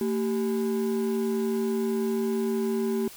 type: ring-modulated tone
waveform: triangle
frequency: 307.2 Hz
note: D#4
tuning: 22 cents flat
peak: -19 dBFS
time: 0.01-3.08 s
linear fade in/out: 2 ms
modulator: 81.8 Hz
effects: white hiss -46 dBFS RMS until 3.16 s